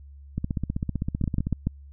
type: two click trains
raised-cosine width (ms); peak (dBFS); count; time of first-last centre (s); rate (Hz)
5; -14 / -11; 18 / 4; 0.38-1.47 / 1.24-1.67; 15.6 / 6.97
effects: added 70 Hz sine -43 dBFS peak until 1.92 s